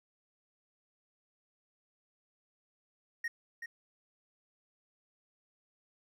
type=tone with echo; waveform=triangle; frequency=1864.7 Hz; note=A#6; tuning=in tune; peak=-31 dBFS; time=3.24-3.28 s; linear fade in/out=5 ms; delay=380 ms; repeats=1; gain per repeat=-7 dB; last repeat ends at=3.66 s; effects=none